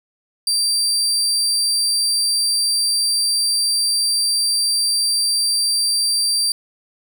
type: tone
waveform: 30% pulse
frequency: 4697 Hz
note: D8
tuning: 1 cent flat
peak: -13 dBFS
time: 0.47-6.52 s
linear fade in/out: 2 ms
effects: 9-bit